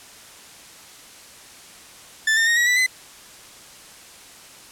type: tone with pitch steps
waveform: 40% pulse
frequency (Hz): 1760 / 1810.5 / 1862.5 / 1916 / 1971 / 2028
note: A6 / A6 / A#6 / A#6 / B6 / B6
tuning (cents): 0 / +49 / -2 / +47 / -4 / +45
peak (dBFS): -15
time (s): 2.27-2.864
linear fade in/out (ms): 5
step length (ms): 99
effects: white hiss -44 dBFS RMS until 4.71 s + low-pass 10000 Hz 12 dB/octave